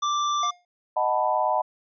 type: tone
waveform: square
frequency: 1176 Hz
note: D6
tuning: 2 cents sharp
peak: -23 dBFS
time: 0.02-0.51 s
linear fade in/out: 10 ms
type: tone with exponential decay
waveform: square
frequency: 710 Hz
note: F5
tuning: 28 cents sharp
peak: -30 dBFS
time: 0.43-0.65 s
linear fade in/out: 2 ms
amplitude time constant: 47 ms
type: chord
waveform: sine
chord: B dominant seventh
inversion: first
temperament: equal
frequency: 622.3 / 740 / 880 / 987.8 Hz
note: D#5 / F#5 / A5 / B5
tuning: 0 / 0 / 0 / 0 cents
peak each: -26 dBFS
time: 0.96-1.62 s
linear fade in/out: 10 ms
effects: resampled to 16000 Hz